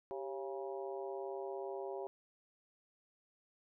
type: harmonic tone with a mistuned harmonic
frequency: 137.1 Hz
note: C#3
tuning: 19 cents flat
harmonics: 3 / 4 / 5 / 6 / 7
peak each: -42 / -46 / -48 / -51 / -52 dBFS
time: 0.11-2.07 s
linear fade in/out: 0 ms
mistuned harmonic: 3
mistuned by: -79 cents
effects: none